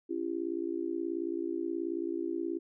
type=tone with amplitude modulation; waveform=sine; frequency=336.6 Hz; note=E4; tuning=36 cents sharp; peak=-27 dBFS; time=0.09-2.59 s; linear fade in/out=20 ms; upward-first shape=sine; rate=58.6 Hz; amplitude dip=100%; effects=none